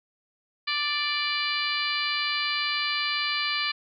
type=harmonic tone; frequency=587.3 Hz; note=D5; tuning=in tune; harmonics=2 / 3 / 4 / 5 / 6 / 7 / 8; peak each=-33 / -33 / -30 / -33 / -36 / -32 / -34 dBFS; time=0.67-3.72 s; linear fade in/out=10 ms; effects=none